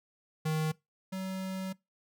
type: tone pair in turn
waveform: square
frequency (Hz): 156.5 / 189.25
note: D#3 / F#3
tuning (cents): +10 / +39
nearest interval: minor third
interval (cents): 329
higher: second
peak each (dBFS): -29 / -35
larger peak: first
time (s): 0.45-0.72 / 1.12-1.73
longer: second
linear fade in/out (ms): 10
effects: noise-tail reverb RT60 0.2 s tail -22 dB re dry